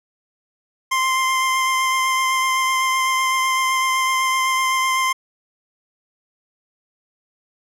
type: tone with vibrato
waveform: 25% pulse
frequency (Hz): 1046.5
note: C6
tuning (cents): 0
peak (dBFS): -13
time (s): 0.91-5.13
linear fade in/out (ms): 10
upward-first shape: triangle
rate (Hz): 7.9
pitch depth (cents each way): 15
effects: low-pass 12000 Hz 12 dB/octave

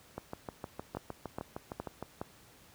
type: two click trains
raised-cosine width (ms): 1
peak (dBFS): -22 / -24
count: 4 / 13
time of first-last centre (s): 0.97-2.215 / 0.18-2.026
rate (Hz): 2.41 / 6.5
effects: pink hiss -59 dBFS RMS until 2.74 s + high-pass 60 Hz 12 dB/octave

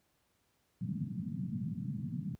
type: band-pass noise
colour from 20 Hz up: white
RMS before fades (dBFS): -38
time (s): 0.81-2.35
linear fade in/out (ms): 0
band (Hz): 110 to 220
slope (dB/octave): 48
effects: pink hiss -75 dBFS RMS until 2.39 s + high-pass 60 Hz 12 dB/octave

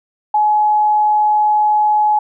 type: tone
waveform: sine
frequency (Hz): 846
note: G#5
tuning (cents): +32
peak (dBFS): -10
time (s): 0.34-2.19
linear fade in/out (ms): 5
effects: none

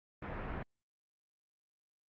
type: low-pass noise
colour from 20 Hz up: pink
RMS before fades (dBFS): -41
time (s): 0.22-0.63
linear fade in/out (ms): 5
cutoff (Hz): 2100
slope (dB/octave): 24
effects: Opus 32 kbps

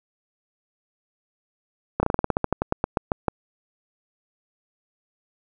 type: slowing click train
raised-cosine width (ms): 1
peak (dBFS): -6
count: 17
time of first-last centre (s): 2-3.283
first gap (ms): 30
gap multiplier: 1.12
effects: none

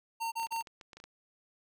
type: tone bursts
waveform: square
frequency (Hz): 913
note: A#5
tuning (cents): -36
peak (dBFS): -33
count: 3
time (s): 0.2-0.626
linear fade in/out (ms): 20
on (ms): 120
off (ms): 33
type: clicks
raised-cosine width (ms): 0.2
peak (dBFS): -32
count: 12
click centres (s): 0.398 / 0.431 / 0.468 / 0.523 / 0.563 / 0.61 / 0.672 / 0.812 / 0.932 / 0.97 / 1.001 / 1.04
effects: none

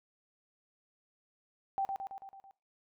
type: tone with echo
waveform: sine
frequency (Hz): 781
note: G5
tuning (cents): -7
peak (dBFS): -29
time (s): 1.78-1.85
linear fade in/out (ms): 0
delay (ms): 110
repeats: 6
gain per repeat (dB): -4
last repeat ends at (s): 2.51
effects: noise-tail reverb RT60 0.3 s tail -19 dB re dry

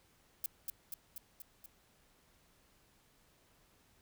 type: noise with echo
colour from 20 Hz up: violet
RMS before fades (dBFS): -36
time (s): 0.44-0.46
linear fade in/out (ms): 2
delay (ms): 240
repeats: 5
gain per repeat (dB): -3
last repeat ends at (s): 1.66
effects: pink hiss -69 dBFS RMS until 4.01 s

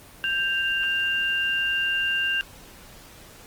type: tone pair together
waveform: sine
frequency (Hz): 1575 / 2787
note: G6 / F7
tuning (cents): +8 / -4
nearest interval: minor seventh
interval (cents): 988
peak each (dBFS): -25 / -24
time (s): 0.24-2.41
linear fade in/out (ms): 0
effects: pink hiss -47 dBFS RMS until 3.46 s + Opus 24 kbps

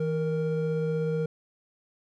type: tone pair together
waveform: triangle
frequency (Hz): 160.78 / 466.2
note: E3 / A#4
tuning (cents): -43 / 0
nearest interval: octave + tritone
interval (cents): 1843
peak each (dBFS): -26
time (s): 0-1.26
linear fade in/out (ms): 5
effects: none

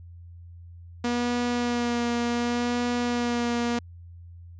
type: tone with vibrato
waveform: sawtooth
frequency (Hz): 240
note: B3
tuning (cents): -49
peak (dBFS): -20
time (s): 1.04-3.79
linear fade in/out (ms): 5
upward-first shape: sine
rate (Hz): 0.68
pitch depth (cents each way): 17
effects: added 86 Hz sine -42 dBFS peak until 4.59 s + resampled to 16000 Hz

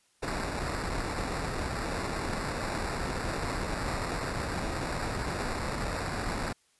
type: noise with sample-and-hold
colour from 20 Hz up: pink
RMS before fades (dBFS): -33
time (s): 0.22-6.53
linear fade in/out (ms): 10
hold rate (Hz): 3150
effects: white hiss -68 dBFS RMS until 6.79 s + resampled to 24000 Hz

